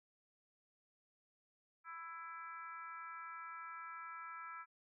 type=harmonic tone with a mistuned harmonic; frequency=331.5 Hz; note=E4; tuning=10 cents sharp; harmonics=3 / 4 / 5 / 6 / 7; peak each=-55 / -48 / -55 / -62 / -58 dBFS; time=1.84-4.66 s; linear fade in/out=50 ms; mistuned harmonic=6; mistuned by=+18 cents; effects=none